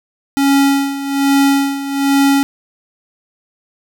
square tone with tremolo, 277.4 Hz, C#4, 1 cent sharp, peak -9 dBFS, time 0.37-2.43 s, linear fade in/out 0 ms, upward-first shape sine, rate 1.2 Hz, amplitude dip 75%, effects none

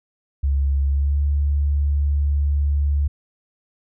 sine tone with pitch glide, 69.3 to 71.87 Hz, C#2 to D2, 0 to -37 cents, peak -16 dBFS, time 0.43-3.08 s, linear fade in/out 10 ms, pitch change +63 cents, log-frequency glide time 0.88-1.2 s, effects none

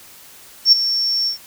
sine tone with ADSR envelope, 5460 Hz, F8, 40 cents flat, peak -3 dBFS, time 0.65-1.38 s, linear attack 72 ms, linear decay 14 ms, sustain -13 dB, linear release 110 ms, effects tanh soft clip ceiling -2 dBFS + white hiss -43 dBFS RMS until 1.46 s

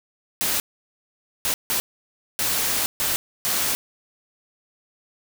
white noise bursts at uneven times, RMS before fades -23 dBFS, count 6, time 0.41-0.6 / 1.45-1.54 / 1.7-1.8 / 2.39-2.86 / 3-3.16 / 3.45-3.75 s, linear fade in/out 0 ms, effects none

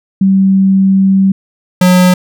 sine / square tone pair in turn, 192.8 / 181.46 Hz, G3 / F#3, -28 / -33 cents, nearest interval minor second, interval 105 cents, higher first, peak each -5 dBFS, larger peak neither, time 0.21-1.32 / 1.81-2.14 s, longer first, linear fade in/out 5 ms, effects none

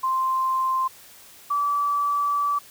sine tone pair in turn, 1046.5 / 1153.9 Hz, C6 / D6, 0 / -31 cents, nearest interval major second, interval 169 cents, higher second, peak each -20 dBFS, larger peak neither, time 0.03-0.88 / 1.5-2.59 s, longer second, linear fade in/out 10 ms, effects white hiss -48 dBFS RMS until 2.7 s

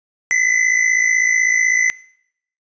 square tone pair together, 1982 / 2038 Hz, B6 / C7, +6 / -46 cents, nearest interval unison, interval 48 cents, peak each -18 / -16 dBFS, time 0.31-1.9 s, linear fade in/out 0 ms, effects noise-tail reverb RT60 0.7 s tail -22 dB re dry + resampled to 16000 Hz

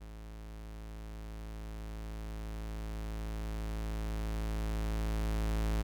45% pulse tone with level ramp, 53.9 Hz, A1, 35 cents flat, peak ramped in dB -45 to -29 dBFS, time 0-5.83 s, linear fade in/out 20 ms, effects none

